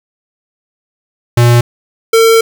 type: tone pair in turn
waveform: square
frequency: 119.8 / 452.3 Hz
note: A#2 / A4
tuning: +48 / +48 cents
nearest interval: octave + major seventh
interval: 2300 cents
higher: second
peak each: -5 dBFS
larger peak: neither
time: 1.37-1.61 / 2.13-2.41 s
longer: second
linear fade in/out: 5 ms
effects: 7-bit